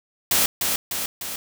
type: noise with echo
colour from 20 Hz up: white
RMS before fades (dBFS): -19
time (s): 0.31-0.46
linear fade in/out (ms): 2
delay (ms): 300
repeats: 3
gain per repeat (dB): -4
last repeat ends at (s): 1.36
effects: none